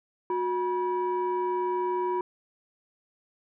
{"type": "tone pair together", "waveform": "sine", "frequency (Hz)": [363.8, 969.4], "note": ["F#4", "B5"], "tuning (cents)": [-29, -32], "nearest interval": "octave + perfect fourth", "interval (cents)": 1697, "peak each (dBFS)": [-26, -27], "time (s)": [0.3, 2.21], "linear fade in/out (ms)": 2, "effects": ["tanh soft clip ceiling -21 dBFS"]}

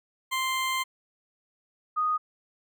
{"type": "tone pair in turn", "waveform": ["20% pulse", "sine"], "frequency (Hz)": [1046.5, 1240.8], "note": ["C6", "D#6"], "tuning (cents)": [0, -5], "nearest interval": "minor third", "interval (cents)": 295, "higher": "second", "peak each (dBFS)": [-21, -23], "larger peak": "first", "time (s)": [[0.31, 0.84], [1.96, 2.18]], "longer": "first", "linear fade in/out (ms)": 20, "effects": []}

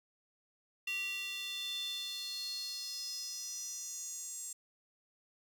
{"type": "tone with high-pass filter sweep", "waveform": "square", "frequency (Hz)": 392, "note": "G4", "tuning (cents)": 0, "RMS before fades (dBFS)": -41, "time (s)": [0.87, 4.53], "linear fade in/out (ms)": 5, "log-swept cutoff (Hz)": [2700, 7600], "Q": 6.9, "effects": []}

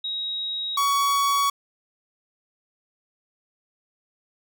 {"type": "tone pair in turn", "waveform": ["sine", "45% pulse"], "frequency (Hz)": [3803, 1124.1], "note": ["A#7", "C#6"], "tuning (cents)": [34, 24], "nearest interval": "octave + major sixth", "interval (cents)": 2110, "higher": "first", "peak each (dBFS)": [-26, -19], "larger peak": "second", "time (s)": [[0.04, 0.77], [0.77, 1.5]], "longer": "neither", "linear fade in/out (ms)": 5, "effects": []}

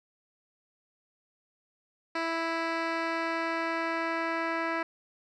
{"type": "tone with low-pass filter sweep", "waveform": "10% pulse", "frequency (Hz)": 329.6, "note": "E4", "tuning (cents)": 0, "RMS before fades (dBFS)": -31, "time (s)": [2.15, 4.83], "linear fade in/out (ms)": 5, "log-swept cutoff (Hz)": [3600, 2400], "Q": 1.2, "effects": []}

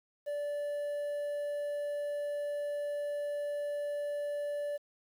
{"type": "tone with quantisation", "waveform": "triangle", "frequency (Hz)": 582, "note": "D5", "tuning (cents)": -16, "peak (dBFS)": -31, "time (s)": [0.26, 4.78], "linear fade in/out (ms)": 20, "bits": 10, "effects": []}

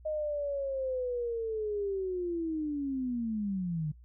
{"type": "linear sweep", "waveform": "sine", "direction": "down", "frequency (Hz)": [622.3, 146.6], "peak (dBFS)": -30, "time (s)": [0.05, 3.92], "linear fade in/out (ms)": 10, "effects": ["noise-tail reverb RT60 0.1 s tail -21 dB re dry", "added 60 Hz sine -51 dBFS peak until 4.04 s"]}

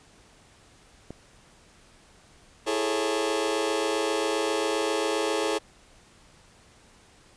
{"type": "click", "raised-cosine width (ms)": 2, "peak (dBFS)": -24, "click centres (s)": 1.106}
{"type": "chord", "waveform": "sawtooth", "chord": "A major seventh", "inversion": "second", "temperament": "just", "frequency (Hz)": [330, 412.5, 440, 550], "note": ["E4", "G#4", "A4", "C#5"], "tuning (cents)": [2, -12, 0, -14], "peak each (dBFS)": [-27, -26, -25, -27], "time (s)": [2.66, 5.59], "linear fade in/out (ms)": 20}
{"effects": ["pink hiss -56 dBFS RMS until 7.36 s", "resampled to 22050 Hz"]}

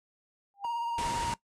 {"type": "tone with exponential growth", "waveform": "sine", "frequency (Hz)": 800, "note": "G5", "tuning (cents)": 35, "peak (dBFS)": -32, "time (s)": [0.54, 0.65], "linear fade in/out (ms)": 0, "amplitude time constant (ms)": 23}
{"type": "tone with vibrato", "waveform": "triangle", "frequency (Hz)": 938, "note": "A#5", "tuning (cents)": 11, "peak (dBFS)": -28, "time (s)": [0.64, 1.34], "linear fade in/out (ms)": 5, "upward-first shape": "sine", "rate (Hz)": 17, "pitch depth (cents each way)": 22}
{"type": "low-pass noise", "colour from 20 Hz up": "pink", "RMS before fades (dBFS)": -37, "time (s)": [0.98, 1.34], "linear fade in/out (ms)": 2, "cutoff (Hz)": 10000, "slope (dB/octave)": 48}
{"effects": ["noise-tail reverb RT60 0.1 s tail -18 dB re dry"]}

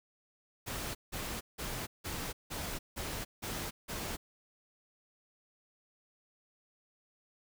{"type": "noise bursts", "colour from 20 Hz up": "pink", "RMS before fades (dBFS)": -39, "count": 8, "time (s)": [0.66, 4.17], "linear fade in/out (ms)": 20, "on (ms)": 290, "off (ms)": 170, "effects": []}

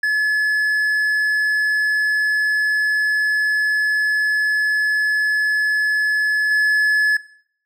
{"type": "tone with level steps", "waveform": "triangle", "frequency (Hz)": 1712, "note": "A6", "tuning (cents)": -48, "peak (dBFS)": [-13, -11], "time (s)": [0.03, 7.17], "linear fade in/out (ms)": 5, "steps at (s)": 6.51, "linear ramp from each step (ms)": 2, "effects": ["noise-tail reverb RT60 0.6 s tail -19 dB re dry"]}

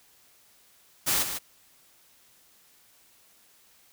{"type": "noise with echo", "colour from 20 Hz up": "white", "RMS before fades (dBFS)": -25, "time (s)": [1.06, 1.24], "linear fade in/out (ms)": 20, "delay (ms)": 150, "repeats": 1, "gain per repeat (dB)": -8, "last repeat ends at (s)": 1.39, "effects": ["white hiss -60 dBFS RMS until 3.92 s"]}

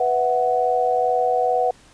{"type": "chord", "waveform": "sine", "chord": "B suspended fourth", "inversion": "none", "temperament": "just", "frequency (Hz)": [493.9, 658.5, 740.8], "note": ["B4", "E5", "F#5"], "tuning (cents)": [0, -2, 2], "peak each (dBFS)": [-21, -25, -19], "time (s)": [0, 1.71], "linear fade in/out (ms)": 5, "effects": ["pink hiss -51 dBFS RMS until 1.93 s", "resampled to 22050 Hz"]}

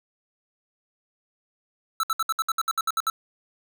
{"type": "tone bursts", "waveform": "square", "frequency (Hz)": 1318.5, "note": "E6", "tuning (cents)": 0, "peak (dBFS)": -22, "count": 12, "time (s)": [2, 3.1], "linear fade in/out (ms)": 2, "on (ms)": 33, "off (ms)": 64, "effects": []}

